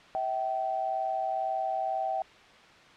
sine tone pair together, 648 / 770 Hz, E5 / G5, -30 / -31 cents, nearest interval minor third, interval 299 cents, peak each -33 / -29 dBFS, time 0.15-2.22 s, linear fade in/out 0 ms, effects white hiss -53 dBFS RMS until 2.96 s + low-pass 3000 Hz 12 dB/octave

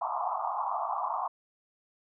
pink band-pass noise, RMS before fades -32 dBFS, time 0.01-1.28 s, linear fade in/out 10 ms, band 680 to 1200 Hz, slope 96 dB/octave, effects none

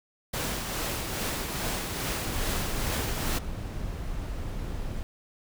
pink noise with tremolo, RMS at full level -30 dBFS, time 0.33-3.39 s, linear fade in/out 10 ms, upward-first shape triangle, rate 2.4 Hz, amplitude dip 40%
brown noise, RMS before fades -33 dBFS, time 2.26-5.03 s, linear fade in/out 0 ms
effects none

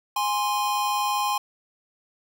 square tone pair together, 826.7 / 1046.5 Hz, G#5 / C6, -8 / 0 cents, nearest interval major third, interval 408 cents, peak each -26 dBFS, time 0.16-1.38 s, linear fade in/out 5 ms, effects none

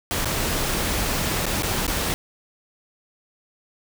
pink noise with dropouts, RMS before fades -24 dBFS, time 0.11-2.14 s, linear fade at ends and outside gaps 0 ms, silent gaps 0.246-0.256 / 1.456-1.465 / 1.623-1.632 / 1.866-1.879 s, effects none

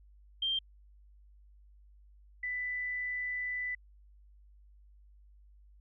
sine tone pair in turn, 3170 / 1989.5 Hz, G7 / B6, +19 / +12 cents, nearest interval minor sixth, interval 807 cents, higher first, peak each -29 / -33 dBFS, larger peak first, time 0.42-0.59 / 2.43-3.75 s, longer second, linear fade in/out 5 ms, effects added 50 Hz sine -56 dBFS peak until 5.8 s

